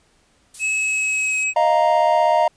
violet noise, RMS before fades -31 dBFS, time 0.54-1.44 s, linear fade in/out 5 ms
square tone with pitch glide, 2580 to 2549 Hz, E7 to D#7, -38 to +41 cents, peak -19 dBFS, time 0.59-1.54 s, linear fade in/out 50 ms, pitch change -21 cents, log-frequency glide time 0.76-1.38 s
triangle chord, Eb suspended second, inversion none, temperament equal, 622.3 / 698.5 / 932.3 Hz, Eb5 / F5 / Bb5, 0 / 0 / 0 cents, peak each -16 dBFS, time 1.56-2.48 s, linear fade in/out 5 ms
effects pink hiss -59 dBFS RMS until 2.56 s + resampled to 22050 Hz

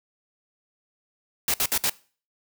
white noise bursts, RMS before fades -23 dBFS, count 4, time 1.48-1.897 s, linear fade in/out 2 ms, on 60 ms, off 59 ms, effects noise-tail reverb RT60 0.4 s tail -21 dB re dry

